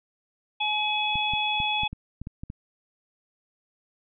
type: harmonic tone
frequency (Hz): 848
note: G#5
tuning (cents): +36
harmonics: 1 / 3 / 4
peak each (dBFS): -28 / -28 / -28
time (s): 0.6-1.88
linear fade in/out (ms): 10
type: clicks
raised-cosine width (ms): 5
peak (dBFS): -23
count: 9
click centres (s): 1.156 / 1.336 / 1.602 / 1.834 / 1.93 / 2.216 / 2.271 / 2.435 / 2.501
effects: none